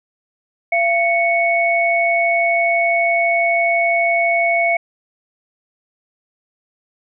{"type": "tone pair together", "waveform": "sine", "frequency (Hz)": [682, 2217], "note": ["F5", "C#7"], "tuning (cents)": [-41, 0], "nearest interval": "octave + minor sixth", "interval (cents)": 2041, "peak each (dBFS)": -16, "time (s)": [0.72, 4.77], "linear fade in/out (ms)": 5, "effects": []}